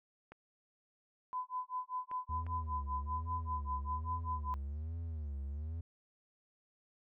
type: clicks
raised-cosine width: 0.5 ms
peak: -36 dBFS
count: 3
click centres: 0.32 / 2.114 / 2.466 s
type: tone with tremolo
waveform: sine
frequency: 1008 Hz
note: B5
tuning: 35 cents sharp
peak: -34 dBFS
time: 1.33-4.54 s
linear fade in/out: 0 ms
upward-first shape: sine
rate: 5.1 Hz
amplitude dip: 100%
type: tone with vibrato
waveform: triangle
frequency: 76 Hz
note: D#2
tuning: 40 cents flat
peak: -36 dBFS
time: 2.29-5.81 s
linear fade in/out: 5 ms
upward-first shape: sine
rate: 1.2 Hz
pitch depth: 170 cents each way
effects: none